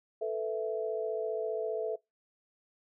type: chord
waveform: sine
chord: A suspended second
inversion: none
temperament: just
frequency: 440 / 495 / 660 Hz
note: A4 / B4 / E5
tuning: 0 / +4 / +2 cents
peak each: -33 / -38 / -35 dBFS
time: 0.21-1.96 s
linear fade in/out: 10 ms
effects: noise-tail reverb RT60 0.2 s tail -24 dB re dry